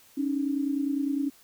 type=tone pair together; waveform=sine; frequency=277.2 / 307.1 Hz; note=C#4 / D#4; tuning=0 / -23 cents; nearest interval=major second; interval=177 cents; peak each=-26 / -31 dBFS; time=0.17-1.3 s; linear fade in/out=10 ms; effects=white hiss -57 dBFS RMS until 1.43 s